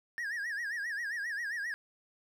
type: tone with vibrato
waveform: triangle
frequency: 1760 Hz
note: A6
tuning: in tune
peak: -32 dBFS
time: 0.18-1.74 s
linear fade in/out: 0 ms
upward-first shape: sine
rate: 7.5 Hz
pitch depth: 160 cents each way
effects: none